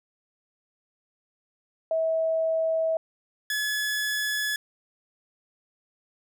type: tone pair in turn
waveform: sine / sawtooth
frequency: 647 / 1705.5 Hz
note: E5 / G#6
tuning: -32 / +46 cents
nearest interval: octave + perfect fourth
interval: 1678 cents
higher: second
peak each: -22 dBFS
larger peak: neither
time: 1.91-2.97 / 3.5-4.56 s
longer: neither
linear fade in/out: 2 ms
effects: none